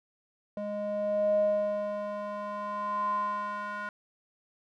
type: tone with band-pass filter sweep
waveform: square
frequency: 206.6 Hz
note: G#3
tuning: 9 cents flat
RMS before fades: -31 dBFS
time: 0.57-3.89 s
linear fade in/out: 2 ms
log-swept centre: 490 to 1300 Hz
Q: 8.5
effects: none